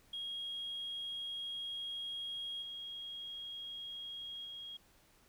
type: tone with level steps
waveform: sine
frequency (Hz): 3276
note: G#7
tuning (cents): -24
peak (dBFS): -38 / -42 / -44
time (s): 0.13-4.77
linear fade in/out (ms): 5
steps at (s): 2.62 / 4.45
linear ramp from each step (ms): 2
effects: tanh soft clip ceiling -35 dBFS + pink hiss -67 dBFS RMS until 5.28 s